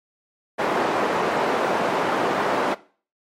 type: band-pass noise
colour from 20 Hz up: white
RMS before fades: -22 dBFS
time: 0.58-2.75 s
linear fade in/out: 20 ms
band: 280 to 910 Hz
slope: 12 dB/octave
effects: noise-tail reverb RT60 0.4 s tail -18 dB re dry + MP3 64 kbps